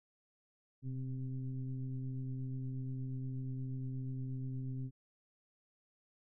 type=tone with frequency modulation; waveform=sine; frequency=128.8 Hz; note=C3; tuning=27 cents flat; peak=-37 dBFS; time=0.82-4.91 s; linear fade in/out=50 ms; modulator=133 Hz; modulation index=0.75; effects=none